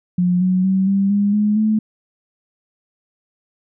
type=tone with pitch steps; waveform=sine; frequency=178.7 / 184.47 / 190.42 / 196.57 / 202.9 / 209.5 / 216.2 Hz; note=F3 / F#3 / G3 / G3 / G#3 / G#3 / A3; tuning=+40 / -5 / -50 / +5 / -40 / +15 / -30 cents; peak=-13 dBFS; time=0.18-1.79 s; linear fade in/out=5 ms; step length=230 ms; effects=none